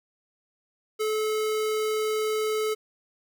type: tone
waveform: square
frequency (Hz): 432.1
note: A4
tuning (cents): -31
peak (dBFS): -25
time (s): 0.99-2.75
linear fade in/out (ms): 20
effects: 11-bit